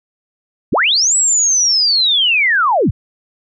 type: linear two-way sweep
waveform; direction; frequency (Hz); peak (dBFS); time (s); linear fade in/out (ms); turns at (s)
sine; up then down; 49.06 to 7902 to 49.06; -10; 0.72-2.91; 10; 1.16
effects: none